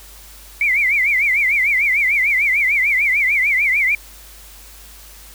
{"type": "tone with vibrato", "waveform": "sine", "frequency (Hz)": 2190, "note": "C#7", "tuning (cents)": -22, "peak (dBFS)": -13, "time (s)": [0.61, 3.95], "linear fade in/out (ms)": 2, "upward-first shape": "triangle", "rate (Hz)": 6.7, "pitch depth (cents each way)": 190, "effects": ["added 50 Hz sine -42 dBFS peak until 5.34 s", "white hiss -42 dBFS RMS until 5.34 s"]}